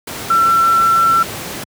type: tone in noise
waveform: sine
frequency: 1347 Hz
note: E6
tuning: 37 cents sharp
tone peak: -9 dBFS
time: 0.3-1.23 s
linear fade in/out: 5 ms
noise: pink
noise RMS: -26 dBFS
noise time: 0.07-1.64 s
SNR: +14 dB
effects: high-pass 100 Hz 12 dB/octave